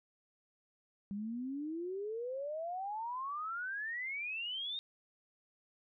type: exponential sweep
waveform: sine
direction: up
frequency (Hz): 196 to 3729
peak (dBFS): -37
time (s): 1.11-4.79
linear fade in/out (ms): 0
effects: none